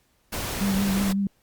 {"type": "noise", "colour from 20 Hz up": "pink", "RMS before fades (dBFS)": -30, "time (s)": [0.32, 1.13], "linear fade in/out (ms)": 10}
{"type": "tone with vibrato", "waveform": "sine", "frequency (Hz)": 196, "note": "G3", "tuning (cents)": 0, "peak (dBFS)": -21, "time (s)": [0.61, 1.27], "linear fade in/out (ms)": 2, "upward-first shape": "sine", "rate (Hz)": 5.5, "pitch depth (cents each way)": 35}
{"effects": ["pink hiss -66 dBFS RMS until 1.42 s", "Opus 48 kbps"]}